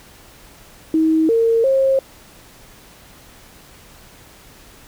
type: tone with pitch steps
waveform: sine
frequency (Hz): 318.4 / 456.9 / 536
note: D#4 / A#4 / C5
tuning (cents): +40 / -35 / +42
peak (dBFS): -12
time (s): 0.94-1.99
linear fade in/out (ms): 2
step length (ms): 350
effects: pink hiss -45 dBFS RMS until 4.87 s